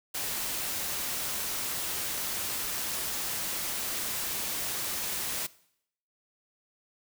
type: noise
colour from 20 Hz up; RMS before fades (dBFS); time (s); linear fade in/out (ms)
white; -33; 0.14-5.47; 10
effects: noise-tail reverb RT60 0.7 s tail -20 dB re dry